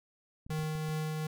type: clicks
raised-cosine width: 5 ms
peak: -36 dBFS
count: 7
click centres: 0.465 / 0.497 / 0.53 / 0.591 / 0.633 / 0.753 / 0.89 s
type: tone with tremolo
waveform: square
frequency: 155.56 Hz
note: D#3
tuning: in tune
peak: -32 dBFS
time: 0.5-1.27 s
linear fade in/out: 5 ms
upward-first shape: triangle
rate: 2.7 Hz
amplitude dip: 25%
effects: none